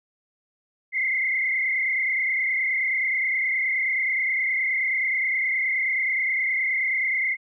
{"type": "tone with frequency modulation", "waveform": "sine", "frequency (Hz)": 2093, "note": "C7", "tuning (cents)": 0, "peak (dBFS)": -21, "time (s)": [0.92, 7.37], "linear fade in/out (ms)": 50, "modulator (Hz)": 29.5, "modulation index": 2.7, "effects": []}